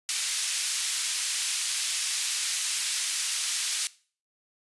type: band-pass noise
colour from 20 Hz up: white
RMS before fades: -29 dBFS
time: 0.09-3.87 s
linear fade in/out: 0 ms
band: 2400 to 9600 Hz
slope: 12 dB/octave
effects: noise-tail reverb RT60 0.4 s tail -19 dB re dry + resampled to 24000 Hz